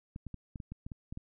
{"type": "clicks", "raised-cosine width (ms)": 5, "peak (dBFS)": -29, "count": 10, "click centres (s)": [0.161, 0.267, 0.343, 0.558, 0.602, 0.72, 0.865, 0.918, 1.125, 1.174], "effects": []}